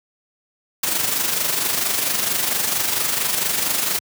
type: noise with amplitude modulation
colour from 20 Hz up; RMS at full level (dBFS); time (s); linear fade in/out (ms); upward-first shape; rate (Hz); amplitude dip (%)
white; -19; 0.83-3.99; 5; sine; 24.4; 50
effects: high-pass 100 Hz 12 dB/octave